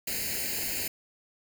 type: noise with comb filter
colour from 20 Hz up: white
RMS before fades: -32 dBFS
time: 0.07-0.88 s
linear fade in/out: 5 ms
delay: 0.43 ms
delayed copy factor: +0.95
effects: none